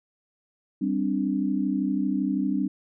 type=chord; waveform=sine; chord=G suspended fourth; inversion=none; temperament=just; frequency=196 / 261.3 / 294 Hz; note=G3 / C4 / D4; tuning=0 / -2 / +2 cents; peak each=-27 dBFS; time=0.81-2.68 s; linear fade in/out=10 ms; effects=none